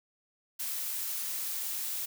blue noise, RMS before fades -35 dBFS, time 0.59-2.06 s, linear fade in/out 10 ms, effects none

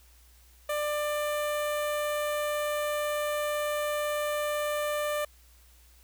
sawtooth tone with notch filter, 594 Hz, D5, 20 cents sharp, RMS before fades -30 dBFS, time 0.69-5.25 s, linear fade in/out 5 ms, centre 5000 Hz, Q 1.4, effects added 60 Hz sine -56 dBFS peak until 6.03 s + white hiss -61 dBFS RMS until 6.03 s

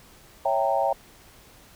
sine chord, C# diminished seventh, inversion none, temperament equal with one note detuned, 554.4 / 659.3 / 784 / 921.6 Hz, C#5 / E5 / G5 / Bb5, 0 / 0 / 0 / -20 cents, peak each -26 / -26 / -25 / -28 dBFS, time 0.45-0.93 s, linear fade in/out 5 ms, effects pink hiss -52 dBFS RMS until 1.75 s

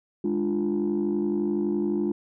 sine chord, D diminished, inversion second, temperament equal with one note detuned, 207.7 / 297.4 / 349.2 Hz, Ab3 / D4 / F4, 0 / +22 / 0 cents, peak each -26 / -27 / -25 dBFS, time 0.24-2.12 s, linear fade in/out 5 ms, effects tanh soft clip ceiling -18 dBFS

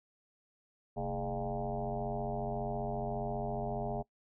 sine tone with frequency modulation, 415.3 Hz, G#4, in tune, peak -33 dBFS, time 0.96-4.03 s, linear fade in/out 20 ms, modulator 94.7 Hz, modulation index 4, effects noise-tail reverb RT60 0.1 s tail -22 dB re dry

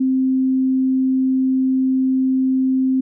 sine tone, 261.6 Hz, C4, in tune, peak -14 dBFS, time 0-3.01 s, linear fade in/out 10 ms, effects none

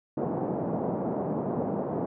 pink band-pass noise, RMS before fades -30 dBFS, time 0.17-2.06 s, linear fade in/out 5 ms, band 150 to 790 Hz, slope 24 dB/octave, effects none

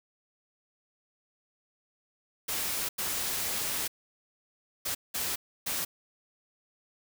white noise bursts at uneven times, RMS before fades -32 dBFS, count 5, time 2.48-2.89 / 2.98-3.88 / 4.85-4.95 / 5.14-5.36 / 5.66-5.85 s, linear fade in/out 10 ms, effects none

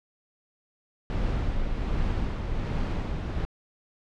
brown noise with tremolo, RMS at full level -26 dBFS, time 1.1-3.45 s, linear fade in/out 0 ms, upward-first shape sine, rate 1.3 Hz, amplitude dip 35%, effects low-pass 4000 Hz 12 dB/octave

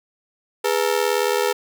sawtooth ring-modulated tone, 450 Hz, A4, 39 cents sharp, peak -11 dBFS, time 0.64-1.53 s, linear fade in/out 10 ms, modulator 39.3 Hz, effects none

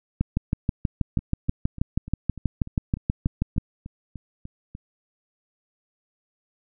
two click trains, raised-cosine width 5 ms, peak -24 / -9 dBFS, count 13 / 22, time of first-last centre 1.19-4.751 / 0.21-3.581 s, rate 3.37 / 6.23 Hz, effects none

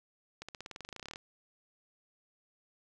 accelerating click train, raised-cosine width 0.2 ms, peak -26 dBFS, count 19, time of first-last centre 0.42-1.159 s, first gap 66 ms, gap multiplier 0.94, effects none

